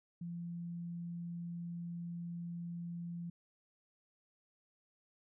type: tone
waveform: sine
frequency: 171.5 Hz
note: F3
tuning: 31 cents flat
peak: -40 dBFS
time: 0.21-3.3 s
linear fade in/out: 5 ms
effects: none